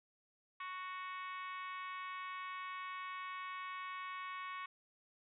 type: harmonic tone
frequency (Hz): 370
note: F#4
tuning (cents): 0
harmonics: 3 / 4 / 5 / 6 / 7 / 8 / 9 / 10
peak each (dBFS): -44 / -55 / -52 / -51 / -55 / -61 / -61 / -64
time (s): 0.6-4.66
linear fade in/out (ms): 5
effects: none